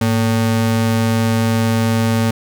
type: ring-modulated tone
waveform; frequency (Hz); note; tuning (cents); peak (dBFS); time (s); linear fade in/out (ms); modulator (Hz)
square; 168.2; E3; +35; -11; 0.01-2.31; 5; 61.4
effects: none